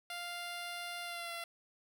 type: tone with pitch glide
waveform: 10% pulse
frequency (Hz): 698.5 to 682.2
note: F5 to F5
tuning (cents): 0 to -41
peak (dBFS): -32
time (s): 0.1-1.44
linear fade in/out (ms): 2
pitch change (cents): -41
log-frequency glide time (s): 1.03-1.32
effects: none